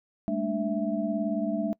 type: tone cluster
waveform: sine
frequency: 204 / 222.2 / 294 / 660 Hz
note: G#3 / A3 / D4 / E5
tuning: -31 / +17 / +2 / +2 cents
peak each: -31 dBFS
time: 0.28-1.73 s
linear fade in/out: 0 ms
effects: noise-tail reverb RT60 0.1 s tail -24 dB re dry